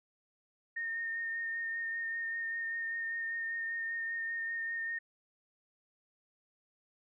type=tone with vibrato; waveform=sine; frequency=1833 Hz; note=A#6; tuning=30 cents flat; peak=-34 dBFS; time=0.76-4.99 s; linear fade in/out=10 ms; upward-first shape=sine; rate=5.1 Hz; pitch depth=15 cents each way; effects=none

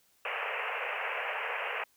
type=band-pass noise; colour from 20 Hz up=white; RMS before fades=-35 dBFS; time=0.25-1.84 s; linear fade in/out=2 ms; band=430 to 2800 Hz; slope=96 dB/octave; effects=white hiss -68 dBFS RMS until 1.96 s

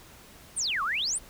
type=exponential two-way sweep; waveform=sine; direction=down then up; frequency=9956 to 1068 to 9956 Hz; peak=-26 dBFS; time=0.56-1.19 s; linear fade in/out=20 ms; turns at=0.83 s; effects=pink hiss -51 dBFS RMS until 1.29 s

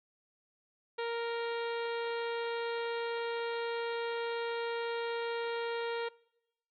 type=harmonic tone; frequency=466.2 Hz; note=A#4; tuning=in tune; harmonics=1 / 2 / 3 / 4 / 5 / 6 / 7 / 8 / 9; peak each=-34 / -40 / -44 / -46 / -48 / -50 / -51 / -52 / -53 dBFS; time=0.98-6.09 s; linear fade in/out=10 ms; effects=noise-tail reverb RT60 0.9 s tail -24 dB re dry + MP3 32 kbps

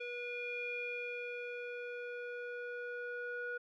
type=tone with low-pass filter sweep; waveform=square; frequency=484.7 Hz; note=B4; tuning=32 cents flat; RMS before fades=-42 dBFS; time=0-3.58 s; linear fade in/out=10 ms; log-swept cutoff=2700 to 1600 Hz; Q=8.1; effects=none

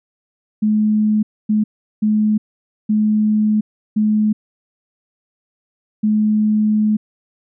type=tone bursts at uneven times; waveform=sine; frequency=213.4 Hz; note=G#3; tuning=47 cents sharp; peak=-12 dBFS; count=6; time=0.62-1.23 / 1.49-1.64 / 2.02-2.38 / 2.89-3.61 / 3.96-4.33 / 6.03-6.97 s; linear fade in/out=10 ms; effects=none

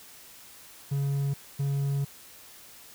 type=tone bursts at uneven times; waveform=triangle; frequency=139.7 Hz; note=C#3; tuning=14 cents sharp; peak=-23 dBFS; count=2; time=0.91-1.34 / 1.59-2.05 s; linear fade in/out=10 ms; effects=white hiss -50 dBFS RMS until 2.94 s

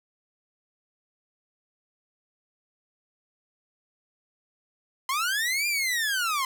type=linear two-way sweep; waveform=sawtooth; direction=up then down; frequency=1019 to 2423 to 1019 Hz; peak=-21 dBFS; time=5.09-6.45 s; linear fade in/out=2 ms; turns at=5.67 s; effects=none

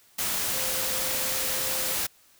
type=tone in noise; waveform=sine; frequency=522 Hz; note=C5; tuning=4 cents flat; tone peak=-39 dBFS; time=0.53-1.95 s; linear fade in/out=10 ms; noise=white; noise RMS=-28 dBFS; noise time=0.18-2.07 s; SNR=-14 dB; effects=white hiss -59 dBFS RMS until 2.39 s

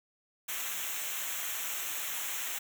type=noise with comb filter; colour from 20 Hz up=white; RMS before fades=-36 dBFS; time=0.48-2.59 s; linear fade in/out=10 ms; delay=0.21 ms; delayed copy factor=-0.8; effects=none

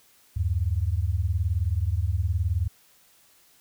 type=beating tone pair; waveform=sine; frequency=77.78 / 96.78 Hz; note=D#2 / G2; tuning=0 / -22 cents; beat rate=19 Hz; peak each=-25 dBFS; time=0.36-2.68 s; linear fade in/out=10 ms; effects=white hiss -59 dBFS RMS until 3.6 s

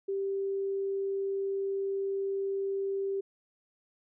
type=tone; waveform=sine; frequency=392 Hz; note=G4; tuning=in tune; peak=-29 dBFS; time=0.08-3.21 s; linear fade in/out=10 ms; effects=none

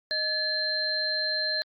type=tone cluster; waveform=sine; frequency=620 / 1715 / 4143 Hz; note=D#5 / A6 / C8; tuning=-6 / -45 / -18 cents; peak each=-35 / -31 / -27 dBFS; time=0.11-1.62 s; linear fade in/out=0 ms; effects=Opus 48 kbps

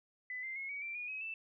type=tone with pitch steps; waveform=sine; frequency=2004 / 2085 / 2170 / 2259 / 2350 / 2446 / 2545 / 2649 Hz; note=B6 / C7 / C#7 / C#7 / D7 / D#7 / D#7 / E7; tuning=+25 / -7 / -37 / +32 / +1 / -30 / +39 / +8 cents; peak=-39 dBFS; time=0.3-1.34 s; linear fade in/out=2 ms; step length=130 ms; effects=none

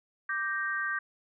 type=chord; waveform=sine; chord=G minor; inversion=second; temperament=equal; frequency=1174.7 / 1568 / 1864.7 Hz; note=D6 / G6 / Bb6; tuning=0 / 0 / 0 cents; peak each=-36 / -31 / -35 dBFS; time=0.29-0.99 s; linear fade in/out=5 ms; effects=none

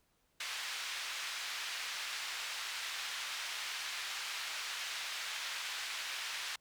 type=band-pass noise; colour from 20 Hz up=white; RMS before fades=-41 dBFS; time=0.4-6.56 s; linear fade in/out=5 ms; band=1300 to 3900 Hz; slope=12 dB/octave; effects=pink hiss -75 dBFS RMS until 6.6 s

